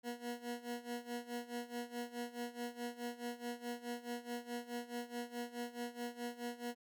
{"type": "tone with tremolo", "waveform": "20% pulse", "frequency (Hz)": 240.2, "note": "B3", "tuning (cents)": -48, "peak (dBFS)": -34, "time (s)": [0.03, 6.75], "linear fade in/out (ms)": 50, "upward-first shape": "sine", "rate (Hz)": 4.7, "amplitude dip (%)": 85, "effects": []}